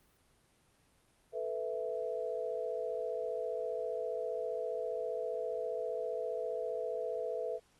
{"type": "chord", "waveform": "sine", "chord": "A suspended second", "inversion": "none", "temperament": "just", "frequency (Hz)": [440, 495, 660], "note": ["A4", "B4", "E5"], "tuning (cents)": [0, 4, 2], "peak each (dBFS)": [-39, -38, -39], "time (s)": [1.32, 7.6], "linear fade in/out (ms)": 50, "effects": ["pink hiss -69 dBFS RMS until 7.79 s", "Opus 32 kbps"]}